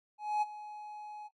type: tone with ADSR envelope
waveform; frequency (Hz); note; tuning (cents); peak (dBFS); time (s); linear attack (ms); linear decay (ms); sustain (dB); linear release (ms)
triangle; 842; G#5; +24; -25; 0.18-1.29; 240; 25; -16; 30
effects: noise-tail reverb RT60 0.1 s tail -24 dB re dry + AAC 32 kbps